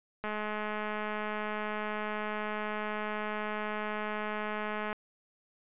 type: click train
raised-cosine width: 0.5 ms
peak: -21 dBFS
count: 995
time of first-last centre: 0.24-4.929 s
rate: 212 Hz
effects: resampled to 8000 Hz